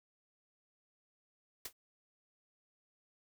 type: noise with exponential decay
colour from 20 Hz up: white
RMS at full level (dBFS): -37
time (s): 1.65-1.73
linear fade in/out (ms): 5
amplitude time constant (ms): 17
effects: none